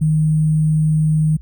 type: tone with sample-and-hold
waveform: sine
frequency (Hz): 155.56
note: D#3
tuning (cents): 0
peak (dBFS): -12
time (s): 0.01-1.37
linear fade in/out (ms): 10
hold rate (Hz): 8820
effects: added 60 Hz sine -34 dBFS peak until 1.41 s